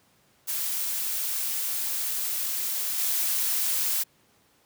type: noise with level steps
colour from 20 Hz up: blue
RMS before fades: -29 / -26 dBFS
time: 0.47-4.04 s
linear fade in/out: 20 ms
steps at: 2.98 s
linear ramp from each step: 2 ms
effects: pink hiss -63 dBFS RMS until 4.65 s + high-pass 100 Hz 12 dB/octave